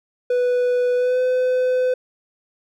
triangle tone with pitch glide, 493.9 to 506.6 Hz, B4 to B4, 0 to +44 cents, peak -14 dBFS, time 0.3-1.94 s, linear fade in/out 5 ms, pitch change +44 cents, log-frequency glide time 0.96-1.2 s, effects none

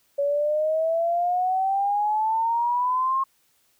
sine exponential sweep, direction up, 561 to 1080 Hz, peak -20 dBFS, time 0.18-3.24 s, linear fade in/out 10 ms, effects white hiss -65 dBFS RMS until 3.79 s

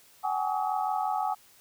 sine tone cluster, 752 / 793 / 838 / 1139 / 1270 Hz, F#5 / G5 / G#5 / C#6 / D#6, +28 / +20 / +15 / +47 / +35 cents, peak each -30 / -39 / -30 / -37 / -36 dBFS, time 0.23-1.35 s, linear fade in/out 20 ms, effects white hiss -58 dBFS RMS until 1.6 s

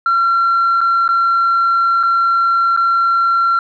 sine tone with dropouts, 1365 Hz, F6, 40 cents flat, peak -9 dBFS, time 0.06-3.59 s, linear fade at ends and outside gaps 2 ms, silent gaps 0.807-0.813 / 1.079-1.089 / 2.03-2.034 / 2.765-2.773 s, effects tanh soft clip ceiling -8 dBFS

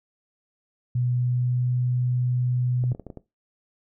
sine tone with pitch glide, 123.47 to 124.4 Hz, B2 to B2, 0 to +13 cents, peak -21 dBFS, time 0.95-2.93 s, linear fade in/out 5 ms, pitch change +13 cents, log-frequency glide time 1.14-1.69 s
clicks, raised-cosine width 2 ms, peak -24 dBFS, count 7, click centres 2.839 / 2.918 / 2.949 / 2.997 / 3.067 / 3.102 / 3.173 s
effects noise-tail reverb RT60 0.2 s tail -17 dB re dry

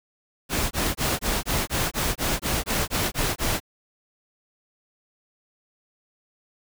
pink noise bursts, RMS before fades -24 dBFS, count 13, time 0.49-3.602 s, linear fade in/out 50 ms, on 220 ms, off 21 ms, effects none

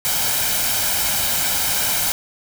white noise with comb filter, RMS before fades -20 dBFS, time 0.05-2.12 s, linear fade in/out 0 ms, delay 1.3 ms, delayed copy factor +0.55, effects none

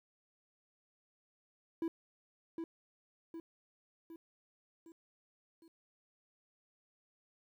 triangle tone with echo, 329.6 Hz, E4, in tune, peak -31 dBFS, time 1.82-1.88 s, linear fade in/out 2 ms, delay 760 ms, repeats 5, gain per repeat -5 dB, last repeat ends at 5.68 s, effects 12-bit

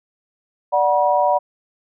sine chord, B minor, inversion first, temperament equal with one note detuned, 587.3 / 740 / 963 Hz, D5 / F#5 / B5, 0 / 0 / -44 cents, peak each -18 dBFS, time 0.72-1.39 s, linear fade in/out 20 ms, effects none

